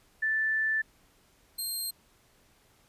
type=tone pair in turn; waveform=sine / 5% pulse; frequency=1760 / 4186 Hz; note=A6 / C8; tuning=0 / 0 cents; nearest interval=octave + minor third; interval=1500 cents; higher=second; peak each=-25 / -24 dBFS; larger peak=second; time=0.22-0.82 / 1.58-1.91 s; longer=first; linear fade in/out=10 ms; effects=pink hiss -64 dBFS RMS until 2.88 s + resampled to 32000 Hz